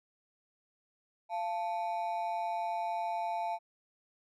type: ring-modulated tone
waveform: triangle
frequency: 784 Hz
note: G5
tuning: in tune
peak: -27 dBFS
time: 1.29-3.59 s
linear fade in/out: 50 ms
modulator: 94.4 Hz
effects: none